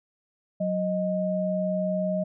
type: tone pair together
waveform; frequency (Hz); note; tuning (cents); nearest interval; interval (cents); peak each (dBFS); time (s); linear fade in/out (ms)
sine; 184.88 / 622.3; F#3 / D#5; -1 / 0; octave + major sixth; 2101; -27 / -26; 0.6-2.24; 10
effects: none